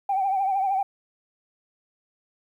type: tone with vibrato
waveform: sine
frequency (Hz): 777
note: G5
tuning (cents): -16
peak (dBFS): -20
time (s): 0.09-0.83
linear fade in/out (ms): 5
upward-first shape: triangle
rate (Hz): 13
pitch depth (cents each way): 77
effects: tanh soft clip ceiling -16 dBFS + 10-bit